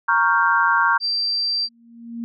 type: chord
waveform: sine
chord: G half-diminished seventh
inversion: first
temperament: equal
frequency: 932.3 / 1108.7 / 1396.9 / 1568 Hz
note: Bb5 / Db6 / F6 / G6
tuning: 0 / 0 / 0 / 0 cents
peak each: -20 dBFS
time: 0.08-0.98 s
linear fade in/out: 10 ms
type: tone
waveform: sine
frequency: 4699 Hz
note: D8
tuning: in tune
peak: -19 dBFS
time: 1-1.69 s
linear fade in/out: 50 ms
type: tone with exponential growth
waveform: sine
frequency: 233.1 Hz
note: A#3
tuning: in tune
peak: -24 dBFS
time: 1.55-2.24 s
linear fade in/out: 0 ms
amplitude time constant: 150 ms
effects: none